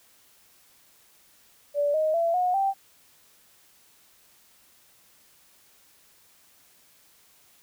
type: tone with pitch steps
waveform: sine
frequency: 579 / 624.2 / 672.8 / 725.3 / 781.9 Hz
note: D5 / D#5 / E5 / F#5 / G5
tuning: -25 / +5 / +35 / -35 / -5 cents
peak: -21 dBFS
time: 1.74-2.74 s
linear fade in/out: 50 ms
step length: 200 ms
effects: white hiss -59 dBFS RMS until 7.62 s